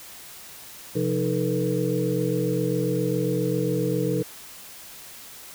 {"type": "tone cluster", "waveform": "sine", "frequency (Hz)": [129.9, 175, 309.6, 435.1, 482.5], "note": ["C3", "F3", "D#4", "A4", "B4"], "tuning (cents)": [-12, 4, -9, -19, -40], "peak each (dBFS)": -28, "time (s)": [0.95, 4.23], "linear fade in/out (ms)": 10, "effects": ["white hiss -43 dBFS RMS until 5.54 s"]}